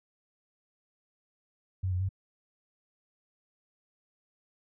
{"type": "tone with pitch steps", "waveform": "sine", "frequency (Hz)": [93.6, 90.6, 95.5], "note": ["F#2", "F#2", "G2"], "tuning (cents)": [20, -36, -45], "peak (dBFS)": -27, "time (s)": [1.83, 2.091], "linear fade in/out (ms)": 10, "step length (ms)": 87, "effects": []}